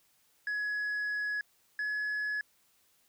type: tone pair in turn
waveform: sine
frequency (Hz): 1683 / 1695.7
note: G#6 / G#6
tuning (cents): +23 / +36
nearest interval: unison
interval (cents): 13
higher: second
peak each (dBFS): -28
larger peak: neither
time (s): 0.47-1.41 / 1.79-2.41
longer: first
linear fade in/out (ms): 2
effects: tanh soft clip ceiling -30 dBFS + white hiss -69 dBFS RMS until 3.08 s